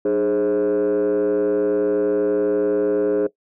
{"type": "tone with frequency modulation", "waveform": "sine", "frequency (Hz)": 414.8, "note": "G#4", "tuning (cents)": -2, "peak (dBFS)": -14, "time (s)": [0.05, 3.27], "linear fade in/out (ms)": 5, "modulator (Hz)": 112, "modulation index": 1, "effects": ["noise-tail reverb RT60 0.1 s tail -18 dB re dry", "tanh soft clip ceiling -15 dBFS"]}